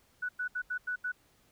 sine tone bursts at uneven times, 1480 Hz, F#6, in tune, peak -31 dBFS, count 6, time 0.22-0.29 / 0.39-0.48 / 0.55-0.62 / 0.7-0.78 / 0.87-0.96 / 1.04-1.12 s, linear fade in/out 10 ms, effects pink hiss -67 dBFS RMS until 1.51 s

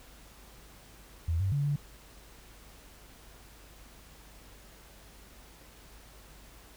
sine tone with pitch steps, 82.7 / 96.3 / 142.5 / 144.8 Hz, E2 / G2 / C#3 / D3, +6 / -30 / +48 / -24 cents, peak -26 dBFS, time 1.28-1.76 s, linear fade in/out 5 ms, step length 120 ms, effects added 50 Hz sine -55 dBFS peak until 6.76 s + pink hiss -55 dBFS RMS until 6.76 s

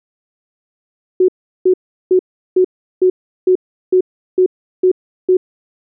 sine tone bursts, 369.1 Hz, F#4, 4 cents flat, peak -7 dBFS, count 10, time 1.2-5.37 s, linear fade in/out 5 ms, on 84 ms, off 370 ms, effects none

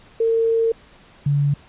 sine tone pair in turn, 454.4 / 143.13 Hz, A#4 / D3, -44 / -44 cents, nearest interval octave + minor sixth, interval 2000 cents, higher first, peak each -15 dBFS, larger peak neither, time 0.2-0.72 / 1.26-1.54 s, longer first, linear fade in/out 5 ms, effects pink hiss -49 dBFS RMS until 1.68 s + resampled to 8000 Hz

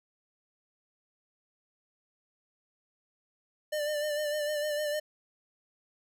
square tone with vibrato, 597 Hz, D5, 28 cents sharp, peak -30 dBFS, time 3.72-5 s, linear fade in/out 10 ms, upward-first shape sine, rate 6.6 Hz, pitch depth 36 cents each way, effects none

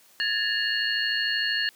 sine tone cluster, 1684 / 1797 / 2831 / 4332 Hz, G#6 / A6 / F7 / C#8, +24 / +36 / +23 / -41 cents, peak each -29 dBFS, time 0.2-1.69 s, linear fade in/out 0 ms, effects white hiss -57 dBFS RMS until 1.75 s + high-pass 150 Hz 12 dB/octave

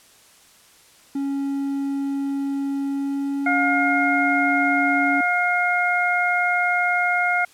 triangle tone with pitch glide, 277.2 to 281.4 Hz, C#4 to C#4, 0 to +26 cents, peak -20 dBFS, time 1.15-5.21 s, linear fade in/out 5 ms, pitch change +26 cents, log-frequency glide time 2.87-4.05 s
harmonic tone, 712 Hz, F5, 33 cents sharp, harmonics 1 / 2 / 3, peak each -22 / -22 / -22 dBFS, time 3.46-7.45 s, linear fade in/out 5 ms
effects white hiss -52 dBFS RMS until 7.53 s + low-pass 11000 Hz 12 dB/octave

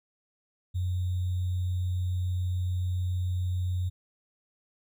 sine tone with sample-and-hold, 90.7 Hz, F#2, 34 cents flat, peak -26 dBFS, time 0.74-3.9 s, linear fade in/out 20 ms, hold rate 3675 Hz, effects none

